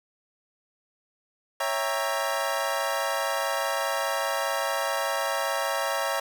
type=chord; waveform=25% pulse; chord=C# diminished seventh; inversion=none; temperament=equal with one note detuned; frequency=554.4 / 659.3 / 796.3 / 932.3 Hz; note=C#5 / E5 / G5 / Bb5; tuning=0 / 0 / +27 / 0 cents; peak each=-26 / -27 / -30 / -28 dBFS; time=1.6-6.2 s; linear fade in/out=5 ms; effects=none